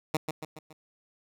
10% pulse tone with echo, 156 Hz, D#3, 5 cents sharp, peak -16 dBFS, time 0.14-0.17 s, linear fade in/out 5 ms, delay 140 ms, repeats 4, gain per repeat -6 dB, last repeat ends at 0.73 s, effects none

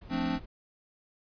brown noise, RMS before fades -46 dBFS, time 0.01-0.46 s, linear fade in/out 10 ms
square chord, D minor seventh, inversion first, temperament equal, 174.61 / 220 / 261.6 / 293.7 Hz, F3 / A3 / C4 / D4, 0 / 0 / 0 / 0 cents, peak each -36 / -37 / -32 / -36 dBFS, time 0.09-0.4 s, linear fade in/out 50 ms
effects resampled to 11025 Hz

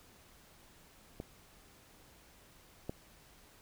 clicks, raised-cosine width 2 ms, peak -27 / -24 dBFS, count 2, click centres 1.201 / 2.895 s, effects pink hiss -61 dBFS RMS until 3.61 s

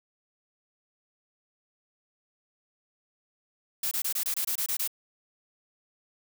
blue noise bursts, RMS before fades -29 dBFS, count 10, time 3.83-4.876 s, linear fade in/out 5 ms, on 83 ms, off 24 ms, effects none

